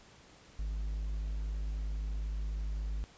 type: tone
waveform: triangle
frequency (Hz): 51.91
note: G#1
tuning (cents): 0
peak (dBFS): -31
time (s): 0.59-3.04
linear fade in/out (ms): 0
effects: pink hiss -58 dBFS RMS until 3.17 s + resampled to 16000 Hz

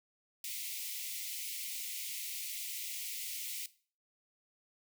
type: high-pass noise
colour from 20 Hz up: white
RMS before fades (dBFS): -41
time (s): 0.44-3.66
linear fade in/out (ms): 2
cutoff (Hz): 2000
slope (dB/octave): 96
effects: noise-tail reverb RT60 0.4 s tail -17 dB re dry

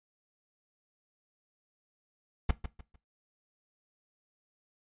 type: noise with echo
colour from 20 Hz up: brown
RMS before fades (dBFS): -23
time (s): 2.49-2.51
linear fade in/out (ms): 5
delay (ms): 150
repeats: 3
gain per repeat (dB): -11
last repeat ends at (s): 2.96
effects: noise-tail reverb RT60 0.2 s tail -17 dB re dry + resampled to 8000 Hz

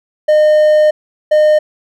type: tone bursts at uneven times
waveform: triangle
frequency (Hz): 610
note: D#5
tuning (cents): -34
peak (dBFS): -4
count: 2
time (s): 0.28-0.91 / 1.31-1.59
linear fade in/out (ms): 10
effects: none

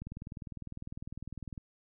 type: click train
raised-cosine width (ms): 5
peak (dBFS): -29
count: 32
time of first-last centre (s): 0.02-1.578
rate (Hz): 19.9
effects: none

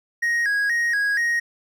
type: tone with vibrato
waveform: triangle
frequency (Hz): 1760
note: A6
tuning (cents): 0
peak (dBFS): -17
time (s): 0.22-1.4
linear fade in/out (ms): 10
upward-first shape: square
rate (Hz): 2.1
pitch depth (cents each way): 110
effects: none

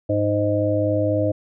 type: harmonic tone with a mistuned harmonic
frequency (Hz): 103.83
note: G#2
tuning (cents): 0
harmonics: 1 / 3 / 5 / 6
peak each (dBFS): -23 / -23 / -23 / -23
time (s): 0.09-1.32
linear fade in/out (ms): 10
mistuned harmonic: 3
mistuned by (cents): -17
effects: none

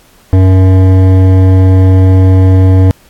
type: tone with hard clipping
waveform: sine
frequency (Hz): 93.9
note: F#2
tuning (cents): +26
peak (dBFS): -4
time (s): 0.33-2.91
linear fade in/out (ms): 0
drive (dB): 13
effects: pink hiss -44 dBFS RMS until 3.09 s + AAC 64 kbps

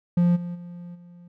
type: tone with level steps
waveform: triangle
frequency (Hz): 174.61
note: F3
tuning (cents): 0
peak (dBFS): -14 / -27 / -34 / -42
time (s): 0.17-1.28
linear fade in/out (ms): 5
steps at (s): 0.35 / 0.54 / 0.94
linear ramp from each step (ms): 20
effects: none

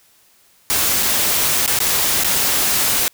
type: noise with dropouts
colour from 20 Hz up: white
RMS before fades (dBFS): -17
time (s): 0.7-3.08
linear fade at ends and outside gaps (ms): 0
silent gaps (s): 1.026-1.03 / 1.662-1.677 / 1.789-1.803 / 2.236-2.245
effects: white hiss -54 dBFS RMS until 3.13 s

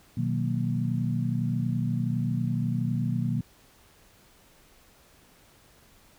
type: chord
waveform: sine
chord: B major seventh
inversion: none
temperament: equal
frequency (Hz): 123.47 / 155.56 / 185 / 233.1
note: B2 / D#3 / F#3 / A#3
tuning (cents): 0 / 0 / 0 / 0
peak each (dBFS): -28 / -31 / -32 / -31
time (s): 0.17-3.41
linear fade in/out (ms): 5
effects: pink hiss -58 dBFS RMS until 6.18 s

